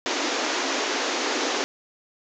pink band-pass noise, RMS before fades -26 dBFS, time 0.06-1.64 s, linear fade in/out 0 ms, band 250 to 7000 Hz, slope 96 dB/octave, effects none

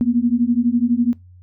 sine beating tone pair, 233.1 / 245.1 Hz, A#3 / B3, 0 / -13 cents, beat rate 12 Hz, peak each -17 dBFS, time 0.01-1.13 s, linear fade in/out 0 ms, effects noise-tail reverb RT60 0.2 s tail -21 dB re dry + added 90 Hz sine -42 dBFS peak until 1.42 s

